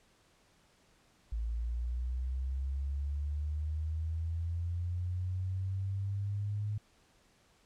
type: linear sweep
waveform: sine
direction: up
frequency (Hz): 55 to 105.3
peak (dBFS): -32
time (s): 1.32-6.78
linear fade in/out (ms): 5
effects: pink hiss -67 dBFS RMS until 7.65 s + low-pass 9000 Hz 12 dB/octave